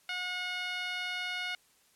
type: tone with band-pass filter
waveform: 10% pulse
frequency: 725 Hz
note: F#5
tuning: 35 cents flat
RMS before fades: -36 dBFS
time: 0.09-1.55 s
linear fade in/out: 2 ms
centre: 2100 Hz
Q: 0.94
effects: white hiss -66 dBFS RMS until 1.95 s + low-pass 12000 Hz 12 dB/octave